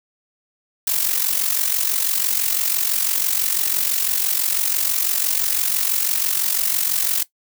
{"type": "noise with amplitude modulation", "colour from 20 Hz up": "blue", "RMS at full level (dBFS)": -17, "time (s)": [0.87, 7.23], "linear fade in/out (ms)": 5, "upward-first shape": "sine", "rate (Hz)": 46, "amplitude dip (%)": 70, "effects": ["noise-tail reverb RT60 0.1 s tail -17 dB re dry"]}